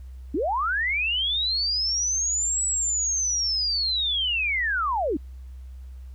sine linear two-way sweep, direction up then down, 253 to 7902 to 253 Hz, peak -22 dBFS, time 0.34-5.17 s, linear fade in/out 5 ms, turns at 2.65 s, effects added 64 Hz sine -37 dBFS peak until 6.14 s + pink hiss -64 dBFS RMS until 6.14 s

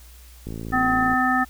click train, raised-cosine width 3 ms, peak -20 dBFS, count 38, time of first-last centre 0.47-1.134 s, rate 55.7 Hz
harmonic tone, 255.1 Hz, C4, 44 cents flat, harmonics 1 / 3 / 5 / 7, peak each -23 / -23 / -23 / -23 dBFS, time 0.72-1.45 s, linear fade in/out 20 ms
effects added 60 Hz sine -44 dBFS peak until 1.49 s + white hiss -51 dBFS RMS until 1.49 s

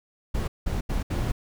brown noise bursts at uneven times, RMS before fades -26 dBFS, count 4, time 0.34-0.48 / 0.66-0.81 / 0.89-1.03 / 1.1-1.32 s, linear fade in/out 10 ms, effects none

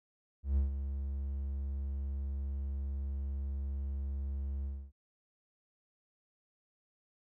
triangle tone with ADSR envelope, 68.8 Hz, C#2, 12 cents flat, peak -23 dBFS, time 0.43-4.92 s, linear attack 140 ms, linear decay 130 ms, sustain -9 dB, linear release 270 ms, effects none

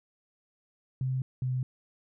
sine tone pair in turn, 130.2 / 127.82 Hz, C3 / C3, -8 / -40 cents, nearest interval unison, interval 32 cents, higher first, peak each -27 dBFS, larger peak neither, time 1.01-1.22 / 1.42-1.63 s, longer neither, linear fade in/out 2 ms, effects none

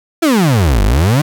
35% pulse exponential two-way sweep, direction down then up, 349.2 to 46.25 to 159.2 Hz, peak -7 dBFS, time 0.22-1.22 s, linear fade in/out 10 ms, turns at 0.83 s, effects none

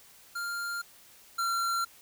square tone pair in turn, 1396.9 / 1368.9 Hz, F6 / F6, 0 / -35 cents, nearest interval unison, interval 35 cents, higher first, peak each -33 / -28 dBFS, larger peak second, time 0.35-0.82 / 1.38-1.85 s, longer neither, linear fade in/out 10 ms, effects white hiss -56 dBFS RMS until 2.01 s

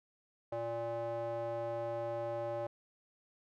square tone with band-pass filter, 116.54 Hz, A#2, in tune, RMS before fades -38 dBFS, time 0.52-2.67 s, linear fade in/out 5 ms, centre 640 Hz, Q 3.8, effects none

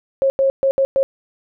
sine tone bursts at uneven times, 541 Hz, C#5, 42 cents flat, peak -12 dBFS, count 5, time 0.22-0.3 / 0.39-0.5 / 0.63-0.71 / 0.78-0.85 / 0.96-1.03 s, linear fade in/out 0 ms, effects none

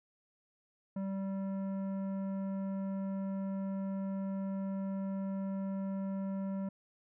sine tone with tanh clipping, 194 Hz, G3, 18 cents flat, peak -36 dBFS, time 0.96-6.69 s, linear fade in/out 5 ms, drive 12 dB, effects none

